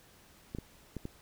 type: clicks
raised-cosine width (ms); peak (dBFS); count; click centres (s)
3; -25; 4; 0.549 / 0.586 / 0.967 / 1.054
effects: pink hiss -60 dBFS RMS until 1.21 s